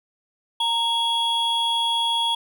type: tone pair together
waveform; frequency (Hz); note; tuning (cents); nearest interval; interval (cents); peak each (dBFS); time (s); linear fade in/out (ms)
triangle; 925 / 3338; A#5 / G#7; -14 / +8; octave + minor seventh; 2222; -22 / -20; 0.6-2.35; 5
effects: none